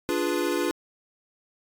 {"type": "chord", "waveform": "square", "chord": "D diminished seventh", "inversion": "none", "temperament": "equal", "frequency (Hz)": [293.7, 349.2, 415.3, 493.9], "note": ["D4", "F4", "Ab4", "Cb5"], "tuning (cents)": [0, 0, 0, 0], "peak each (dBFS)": [-30, -28, -32, -32], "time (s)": [0.09, 0.71], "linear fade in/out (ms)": 0, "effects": ["AAC 64 kbps"]}